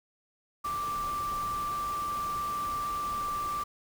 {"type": "tone in noise", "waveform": "sine", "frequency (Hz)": 1174.7, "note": "D6", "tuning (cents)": 0, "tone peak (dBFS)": -30, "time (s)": [0.64, 3.64], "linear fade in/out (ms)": 10, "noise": "pink", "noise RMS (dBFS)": -43, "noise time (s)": [0.64, 3.64], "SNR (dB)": 10, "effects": []}